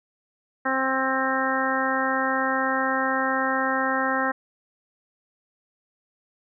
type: harmonic tone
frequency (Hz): 264.1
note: C4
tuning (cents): +16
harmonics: 1 / 2 / 3 / 4 / 5 / 6 / 7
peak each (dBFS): -29 / -29 / -29 / -29 / -29 / -29 / -29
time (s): 0.65-4.32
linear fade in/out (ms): 10
effects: none